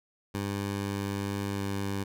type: tone with pitch glide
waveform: 15% pulse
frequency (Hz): 99.9 to 99.04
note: G2 to G2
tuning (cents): +33 to +18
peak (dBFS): -24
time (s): 0.34-2.04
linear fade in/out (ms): 10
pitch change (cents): -15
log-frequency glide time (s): 1.43-1.7
effects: none